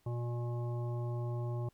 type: harmonic tone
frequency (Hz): 120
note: B2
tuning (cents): -49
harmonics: 1 / 3 / 5 / 7 / 9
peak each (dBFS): -34 / -44 / -48 / -51 / -53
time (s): 0.06-1.69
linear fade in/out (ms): 5
effects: pink hiss -72 dBFS RMS until 1.73 s